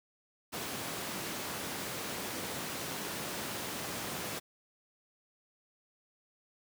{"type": "high-pass noise", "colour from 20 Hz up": "pink", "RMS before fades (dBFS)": -39, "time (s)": [0.52, 4.4], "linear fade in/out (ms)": 20, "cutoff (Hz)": 160, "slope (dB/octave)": 12, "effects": []}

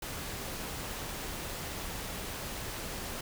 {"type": "noise", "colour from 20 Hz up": "pink", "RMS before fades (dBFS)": -39, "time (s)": [0.02, 3.21], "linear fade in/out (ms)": 5, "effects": []}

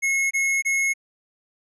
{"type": "tone bursts", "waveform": "square", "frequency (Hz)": 2173, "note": "C#7", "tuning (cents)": -35, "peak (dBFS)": -20, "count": 3, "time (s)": [0.02, 0.938], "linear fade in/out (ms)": 20, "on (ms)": 290, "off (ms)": 24, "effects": ["resampled to 24000 Hz"]}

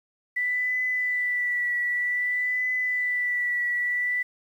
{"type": "tone with vibrato", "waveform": "sine", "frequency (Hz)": 1975.5, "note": "B6", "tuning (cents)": 0, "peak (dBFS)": -23, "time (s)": [0.36, 4.23], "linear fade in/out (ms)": 10, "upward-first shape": "triangle", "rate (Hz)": 0.53, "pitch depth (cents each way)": 29, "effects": ["9-bit"]}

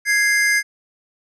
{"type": "tone pair together", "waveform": "square", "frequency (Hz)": [1661.2, 2093], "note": ["G#6", "C7"], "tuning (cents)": [0, 0], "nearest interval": "major third", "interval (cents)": 400, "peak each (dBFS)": -18, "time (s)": [0.05, 0.63], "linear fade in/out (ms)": 50, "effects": ["low-pass 11000 Hz 12 dB/octave"]}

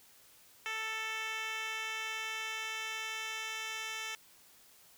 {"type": "tone with band-pass filter sweep", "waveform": "10% pulse", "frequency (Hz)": 441.2, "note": "A4", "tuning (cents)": 5, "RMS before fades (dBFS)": -39, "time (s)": [0.66, 4.15], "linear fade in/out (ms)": 0, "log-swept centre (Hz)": [2600, 3900], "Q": 1.1, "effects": ["white hiss -61 dBFS RMS until 4.97 s"]}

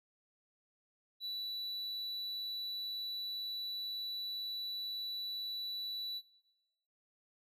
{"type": "tone", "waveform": "triangle", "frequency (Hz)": 3951, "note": "B7", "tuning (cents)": 0, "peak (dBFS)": -36, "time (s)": [1.2, 6.22], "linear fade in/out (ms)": 50, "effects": ["noise-tail reverb RT60 0.9 s tail -18 dB re dry"]}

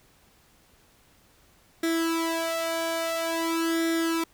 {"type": "tone with flanger", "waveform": "sawtooth", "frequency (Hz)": 329.6, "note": "E4", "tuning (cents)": 0, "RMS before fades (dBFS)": -27, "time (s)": [1.83, 4.24], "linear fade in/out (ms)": 5, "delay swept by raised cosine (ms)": [0.54, 1.74], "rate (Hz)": 0.49, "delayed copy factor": 0.85, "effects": ["pink hiss -60 dBFS RMS until 4.33 s"]}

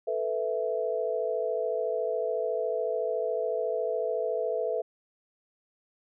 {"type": "chord", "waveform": "sine", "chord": "A suspended second", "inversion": "none", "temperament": "equal", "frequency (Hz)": [440, 493.9, 659.3], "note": ["A4", "B4", "E5"], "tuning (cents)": [0, 0, 0], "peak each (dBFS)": -31, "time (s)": [0.07, 4.82], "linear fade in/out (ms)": 10, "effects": []}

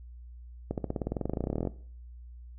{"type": "accelerating click train", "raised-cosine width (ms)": 2, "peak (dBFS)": -17, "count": 25, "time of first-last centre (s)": [0.71, 1.673], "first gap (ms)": 68, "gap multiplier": 0.95, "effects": ["noise-tail reverb RT60 0.5 s tail -18 dB re dry", "added 60 Hz sine -44 dBFS peak until 2.58 s"]}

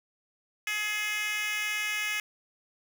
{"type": "tone with high-pass filter", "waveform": "10% pulse", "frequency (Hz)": 422.2, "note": "G#4", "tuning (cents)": 29, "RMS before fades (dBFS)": -31, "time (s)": [0.67, 2.2], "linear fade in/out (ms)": 2, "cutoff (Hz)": 2200, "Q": 2.2, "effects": []}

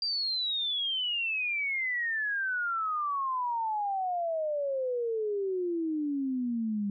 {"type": "exponential sweep", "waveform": "sine", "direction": "down", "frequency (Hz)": [4766, 199], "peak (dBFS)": -28, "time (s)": [0.02, 6.9], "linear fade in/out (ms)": 2, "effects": []}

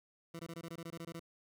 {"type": "tone bursts", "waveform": "20% pulse", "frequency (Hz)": 166.8, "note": "E3", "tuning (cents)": 21, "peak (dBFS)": -38, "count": 12, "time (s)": [0.34, 1.196], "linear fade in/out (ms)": 5, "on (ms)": 53, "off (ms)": 20, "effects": []}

